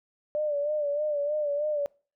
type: tone with vibrato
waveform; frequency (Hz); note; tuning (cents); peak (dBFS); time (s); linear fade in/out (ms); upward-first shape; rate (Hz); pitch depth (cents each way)
sine; 590; D5; +8; -25; 0.35-1.86; 0; sine; 3.2; 57
effects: noise-tail reverb RT60 0.4 s tail -25 dB re dry